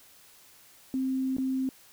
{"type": "tone with dropouts", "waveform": "sine", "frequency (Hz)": 262.6, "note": "C4", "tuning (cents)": 6, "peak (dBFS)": -26, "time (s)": [0.94, 1.69], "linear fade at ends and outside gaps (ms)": 1, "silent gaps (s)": [1.367, 1.383], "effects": ["white hiss -56 dBFS RMS until 1.92 s"]}